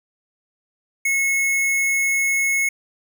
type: tone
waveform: square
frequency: 2184 Hz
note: C#7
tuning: 26 cents flat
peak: -18 dBFS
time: 1.05-2.69 s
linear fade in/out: 5 ms
effects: none